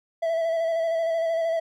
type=tone with vibrato; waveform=triangle; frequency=659.3 Hz; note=E5; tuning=in tune; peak=-20 dBFS; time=0.22-1.6 s; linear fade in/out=10 ms; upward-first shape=square; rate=13 Hz; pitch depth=22 cents each way; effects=none